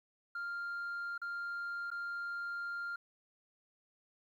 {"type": "tone with dropouts", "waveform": "sine", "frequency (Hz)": 1396.9, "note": "F6", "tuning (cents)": 0, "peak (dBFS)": -35, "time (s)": [0.35, 2.96], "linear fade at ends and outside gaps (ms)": 5, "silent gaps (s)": [[1.179, 1.216], [1.904, 1.914]], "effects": ["tanh soft clip ceiling -36 dBFS", "12-bit"]}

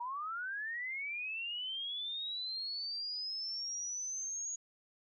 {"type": "linear sweep", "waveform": "sine", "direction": "up", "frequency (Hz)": [932.3, 6720], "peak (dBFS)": -37, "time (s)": [0, 4.56], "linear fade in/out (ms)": 10, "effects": []}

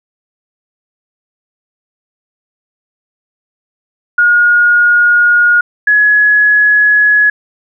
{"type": "tone pair in turn", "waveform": "sine", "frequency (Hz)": [1435, 1687.5], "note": ["F6", "G#6"], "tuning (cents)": [47, 27], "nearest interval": "minor third", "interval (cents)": 280, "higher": "second", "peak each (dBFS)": -5, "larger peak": "neither", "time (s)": [[4.18, 5.61], [5.87, 7.3]], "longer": "neither", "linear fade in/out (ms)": 5, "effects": []}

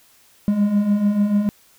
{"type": "beating tone pair", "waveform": "triangle", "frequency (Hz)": [200, 206.8], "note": ["G3", "G#3"], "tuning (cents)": [35, -7], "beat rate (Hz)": 6.8, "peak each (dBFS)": [-21, -14], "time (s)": [0.48, 1.49], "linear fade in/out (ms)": 0, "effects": ["white hiss -54 dBFS RMS until 1.78 s"]}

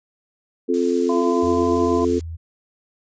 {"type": "chord", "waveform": "sine", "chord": "F major", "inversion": "second", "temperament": "just", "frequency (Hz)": [261.9, 349.2, 436.5], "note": ["C4", "F4", "A4"], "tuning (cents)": [2, 0, -14], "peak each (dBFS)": -21, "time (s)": [0.68, 2.2], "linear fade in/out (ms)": 20}
{"type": "noise", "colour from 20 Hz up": "blue", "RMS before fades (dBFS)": -35, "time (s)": [0.74, 2.21], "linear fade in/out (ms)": 0}
{"type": "harmonic tone", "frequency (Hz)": 340, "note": "F4", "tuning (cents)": -46, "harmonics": [1, 2, 3], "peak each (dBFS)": [-29, -27, -25], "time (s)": [1.09, 2.05], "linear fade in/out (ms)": 5}
{"type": "tone with pitch glide", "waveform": "sine", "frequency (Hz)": [85, 82.25], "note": ["F2", "E2"], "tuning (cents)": [-46, -3], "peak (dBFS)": -28, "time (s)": [1.42, 2.37], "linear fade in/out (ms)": 20, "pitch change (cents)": -57, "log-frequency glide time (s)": [1.83, 1.93]}
{"effects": ["resampled to 16000 Hz"]}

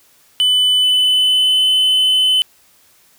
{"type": "tone with pitch glide", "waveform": "triangle", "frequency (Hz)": [3000, 3031], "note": ["F#7", "F#7"], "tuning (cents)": [23, 41], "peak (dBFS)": -9, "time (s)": [0.4, 2.42], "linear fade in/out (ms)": 0, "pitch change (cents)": 18, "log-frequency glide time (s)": [0.79, 1.65], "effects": ["white hiss -52 dBFS RMS until 3.18 s"]}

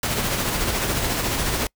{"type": "noise with tremolo", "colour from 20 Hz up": "pink", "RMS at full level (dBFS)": -22, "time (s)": [0.03, 1.67], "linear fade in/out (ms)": 2, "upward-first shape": "sine", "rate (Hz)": 14, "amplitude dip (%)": 35, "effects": ["noise-tail reverb RT60 0.1 s tail -26 dB re dry"]}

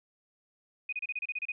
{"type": "tone bursts", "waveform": "sine", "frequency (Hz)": 2489, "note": "D#7", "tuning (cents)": 0, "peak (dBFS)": -31, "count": 10, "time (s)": [0.89, 1.52], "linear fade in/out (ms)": 5, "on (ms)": 36, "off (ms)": 30, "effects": []}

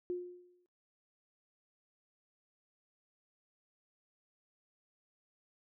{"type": "tone with exponential decay", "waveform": "sine", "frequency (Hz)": 356.7, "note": "F4", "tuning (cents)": 37, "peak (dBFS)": -32, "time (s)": [0.1, 0.66], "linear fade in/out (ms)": 0, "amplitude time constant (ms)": 120, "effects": ["noise-tail reverb RT60 0.8 s tail -21 dB re dry"]}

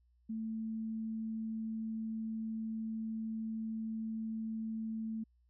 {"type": "tone", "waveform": "sine", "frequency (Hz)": 221.7, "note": "A3", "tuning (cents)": 13, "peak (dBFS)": -36, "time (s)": [0.29, 5.24], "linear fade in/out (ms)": 10, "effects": ["added 60 Hz sine -67 dBFS peak until 5.49 s"]}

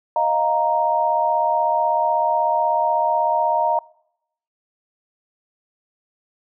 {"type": "chord", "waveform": "sine", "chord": "Eb suspended second", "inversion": "none", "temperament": "equal", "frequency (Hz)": [622.3, 698.5, 932.3], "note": ["Eb5", "F5", "Bb5"], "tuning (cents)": [0, 0, 0], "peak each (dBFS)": [-22, -22, -18], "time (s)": [0.16, 3.79], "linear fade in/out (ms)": 2, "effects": ["noise-tail reverb RT60 0.8 s tail -25 dB re dry"]}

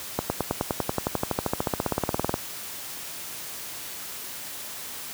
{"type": "accelerating click train", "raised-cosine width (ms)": 1, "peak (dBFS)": -9, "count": 30, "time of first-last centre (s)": [0.19, 2.341], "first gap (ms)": 110, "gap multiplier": 0.97, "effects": ["white hiss -37 dBFS RMS until 5.13 s", "high-pass 60 Hz 12 dB/octave"]}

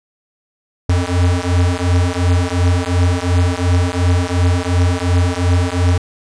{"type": "beating tone pair", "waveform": "square", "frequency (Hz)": [87.31, 90.11], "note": ["F2", "F#2"], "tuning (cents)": [0, -45], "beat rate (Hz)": 2.8, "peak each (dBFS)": -16, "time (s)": [0.89, 5.98], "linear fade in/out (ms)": 5, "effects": ["resampled to 22050 Hz"]}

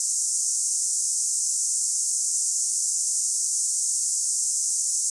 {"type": "band-pass noise", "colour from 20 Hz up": "white", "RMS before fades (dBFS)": -25, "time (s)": [0, 5.1], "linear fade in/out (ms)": 2, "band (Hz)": [6000, 9000], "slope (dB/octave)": 48, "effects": ["resampled to 24000 Hz"]}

